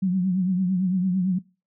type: tone with vibrato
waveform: sine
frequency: 184.6 Hz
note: F#3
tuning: 4 cents flat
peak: -19 dBFS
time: 0.02-1.39 s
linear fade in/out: 10 ms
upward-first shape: triangle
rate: 8.9 Hz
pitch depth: 83 cents each way
effects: noise-tail reverb RT60 0.3 s tail -21 dB re dry